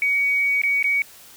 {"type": "tone with dropouts", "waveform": "sine", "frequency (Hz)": 2252, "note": "C#7", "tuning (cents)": 27, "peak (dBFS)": -17, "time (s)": [0.02, 1.02], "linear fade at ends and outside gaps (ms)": 1, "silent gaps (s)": [[0.617, 0.635], [0.827, 0.842]], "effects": ["white hiss -46 dBFS RMS until 1.36 s"]}